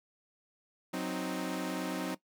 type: chord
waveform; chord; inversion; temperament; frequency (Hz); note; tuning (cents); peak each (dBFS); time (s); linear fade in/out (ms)
sawtooth; C diminished; second; equal; 185 / 261.6 / 311.1; Gb3 / C4 / Eb4; 0 / 0 / 0; -34; 0.93-2.15; 10
effects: noise-tail reverb RT60 0.1 s tail -17 dB re dry